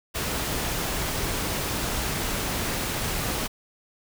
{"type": "noise", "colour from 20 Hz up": "pink", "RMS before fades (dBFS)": -28, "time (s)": [0.14, 3.48], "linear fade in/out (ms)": 20, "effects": []}